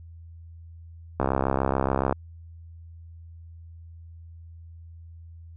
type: click train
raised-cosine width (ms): 1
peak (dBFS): -9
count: 63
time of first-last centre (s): 1.2-2.125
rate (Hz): 67
effects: added 83 Hz sine -42 dBFS peak until 5.56 s